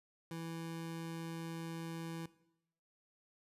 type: tone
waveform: 25% pulse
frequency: 165.1 Hz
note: E3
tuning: 3 cents sharp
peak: -38 dBFS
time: 0.31-2.26 s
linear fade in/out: 2 ms
effects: noise-tail reverb RT60 0.8 s tail -18 dB re dry + resampled to 32000 Hz